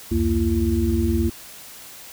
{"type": "tone cluster", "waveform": "sine", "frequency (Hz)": [68.9, 88.1, 229.7, 338.7], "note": ["C#2", "F2", "A#3", "E4"], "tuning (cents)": [-10, 16, -25, 47], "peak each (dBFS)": -23, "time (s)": [0.11, 1.3], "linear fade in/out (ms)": 10, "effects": ["white hiss -41 dBFS RMS until 2.12 s"]}